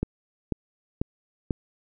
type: click train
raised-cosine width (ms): 3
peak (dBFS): -12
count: 4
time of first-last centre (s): 0.03-1.508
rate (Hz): 2.03
effects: none